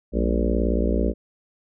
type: harmonic tone with a mistuned harmonic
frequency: 58.27 Hz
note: A#1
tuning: in tune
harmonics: 1 / 3 / 4 / 5 / 6 / 7 / 8 / 9 / 10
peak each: -22 / -27 / -28 / -29 / -30 / -30 / -31 / -32 / -32 dBFS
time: 0.12-1.14 s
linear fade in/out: 50 ms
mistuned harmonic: 3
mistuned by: +150 cents
effects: none